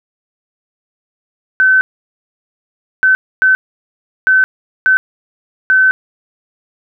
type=tone bursts at uneven times; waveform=sine; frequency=1526 Hz; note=G6; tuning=47 cents flat; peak=-6 dBFS; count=6; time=1.6-1.81 / 3.03-3.15 / 3.42-3.55 / 4.27-4.44 / 4.86-4.97 / 5.7-5.91 s; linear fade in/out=0 ms; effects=none